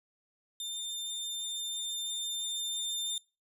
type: tone with level ramp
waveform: sawtooth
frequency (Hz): 3603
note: A7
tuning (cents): +40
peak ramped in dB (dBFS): -33 to -29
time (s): 0.6-3.18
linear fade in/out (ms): 2
effects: noise-tail reverb RT60 0.3 s tail -23 dB re dry + resampled to 32000 Hz